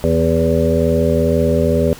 harmonic tone with a mistuned harmonic, 82.1 Hz, E2, 6 cents flat, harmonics 1 / 2 / 3 / 5 / 6 / 7, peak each -19 / -19 / -19 / -19 / -19 / -19 dBFS, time 0.04-1.93 s, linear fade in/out 0 ms, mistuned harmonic 5, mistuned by -16 cents, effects pink hiss -37 dBFS RMS until 1.99 s

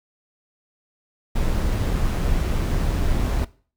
brown noise with amplitude modulation, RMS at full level -20 dBFS, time 1.35-3.45 s, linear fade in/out 10 ms, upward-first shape sine, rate 132 Hz, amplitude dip 25%, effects noise-tail reverb RT60 0.4 s tail -19 dB re dry

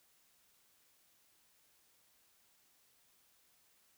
silence, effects white hiss -71 dBFS RMS until 3.97 s

